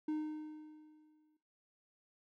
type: tone with exponential decay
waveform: triangle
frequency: 307.1 Hz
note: D#4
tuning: 23 cents flat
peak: -31 dBFS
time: 0.08-1.37 s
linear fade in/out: 5 ms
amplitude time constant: 280 ms
effects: noise-tail reverb RT60 0.6 s tail -20 dB re dry